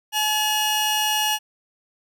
sawtooth tone pair together, 855 / 2876 Hz, A5 / F#7, -50 / -50 cents, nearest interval octave + major sixth, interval 2100 cents, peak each -19 dBFS, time 0.12-1.39 s, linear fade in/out 50 ms, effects none

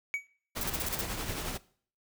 triangle tone with exponential decay, 2262 Hz, C#7, 34 cents sharp, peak -24 dBFS, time 0.14-0.27 s, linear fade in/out 0 ms, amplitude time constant 28 ms
pink noise with tremolo, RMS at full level -34 dBFS, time 0.55-1.58 s, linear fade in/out 20 ms, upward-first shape triangle, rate 11 Hz, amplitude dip 50%
blue noise bursts, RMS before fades -33 dBFS, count 7, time 0.61-1.013 s, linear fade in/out 2 ms, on 25 ms, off 38 ms
effects noise-tail reverb RT60 0.5 s tail -20 dB re dry

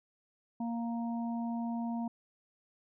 harmonic tone, 233.1 Hz, A#3, in tune, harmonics 1 / 3 / 4, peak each -33 / -43 / -45 dBFS, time 0.6-2.08 s, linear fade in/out 5 ms, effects none

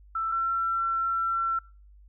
sine tone pair in turn, 1330 / 1350.9 Hz, E6 / E6, +15 / +42 cents, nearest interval unison, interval 27 cents, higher second, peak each -26 / -24 dBFS, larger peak second, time 0.15-0.32 / 0.32-1.59 s, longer second, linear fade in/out 5 ms, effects noise-tail reverb RT60 0.4 s tail -26 dB re dry + added 50 Hz sine -50 dBFS peak until 2.08 s

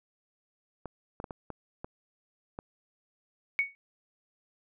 clicks, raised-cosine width 1 ms, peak -24 dBFS, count 7, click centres 0.857 / 1.201 / 1.242 / 1.308 / 1.503 / 1.845 / 2.589 s
sine tone with exponential decay, 2228 Hz, C#7, 8 cents sharp, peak -20 dBFS, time 3.59-3.75 s, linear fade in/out 0 ms, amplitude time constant 33 ms
effects none

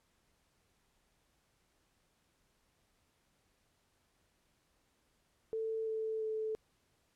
sine tone with pitch steps, 444.4 / 440.6 / 436.8 Hz, A4 / A4 / A4, +17 / +2 / -13 cents, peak -34 dBFS, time 5.53-6.55 s, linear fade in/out 0 ms, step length 340 ms, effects pink hiss -75 dBFS RMS until 7.15 s + low-pass 12000 Hz 12 dB/octave

